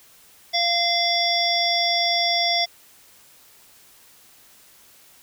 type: harmonic tone with a mistuned harmonic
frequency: 690 Hz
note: F5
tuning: 21 cents flat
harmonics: 1 / 3 / 5 / 7 / 8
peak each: -24 / -26 / -24 / -27 / -24 dBFS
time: 0.53-2.66 s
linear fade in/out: 20 ms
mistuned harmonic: 7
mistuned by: +17 cents
effects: white hiss -52 dBFS RMS until 5.22 s